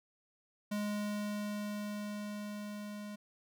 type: tone with level ramp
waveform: square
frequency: 207.7 Hz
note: G#3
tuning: in tune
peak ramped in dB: -34 to -43 dBFS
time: 0.71-3.16 s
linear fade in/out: 10 ms
effects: none